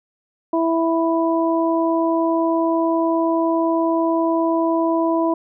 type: harmonic tone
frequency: 329.6 Hz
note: E4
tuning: in tune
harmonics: 1 / 2 / 3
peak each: -18 / -21 / -23 dBFS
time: 0.53-5.34 s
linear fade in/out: 5 ms
effects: none